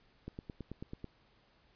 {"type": "click train", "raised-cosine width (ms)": 3, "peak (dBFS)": -29, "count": 8, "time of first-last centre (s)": [0.28, 1.043], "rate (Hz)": 9.17, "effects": ["pink hiss -68 dBFS RMS until 1.75 s", "resampled to 11025 Hz"]}